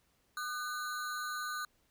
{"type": "ring-modulated tone", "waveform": "square", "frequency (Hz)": 1358, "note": "F6", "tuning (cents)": -49, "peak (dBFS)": -34, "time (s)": [0.37, 1.65], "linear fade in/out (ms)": 2, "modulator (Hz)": 140, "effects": ["pink hiss -73 dBFS RMS until 1.9 s"]}